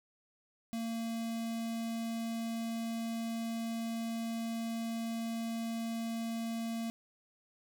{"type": "tone with notch filter", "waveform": "square", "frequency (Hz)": 228.4, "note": "A#3", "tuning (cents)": -35, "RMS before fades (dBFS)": -37, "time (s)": [0.73, 6.9], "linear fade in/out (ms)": 0, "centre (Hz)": 1400, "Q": 1.3, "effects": []}